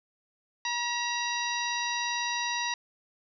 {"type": "harmonic tone with a mistuned harmonic", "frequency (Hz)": 958, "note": "A#5", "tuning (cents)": 47, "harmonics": [1, 2, 3, 4, 5, 6], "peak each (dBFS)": [-33, -34, -37, -36, -39, -37], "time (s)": [0.65, 2.74], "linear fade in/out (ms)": 2, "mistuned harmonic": 3, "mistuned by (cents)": -71, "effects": []}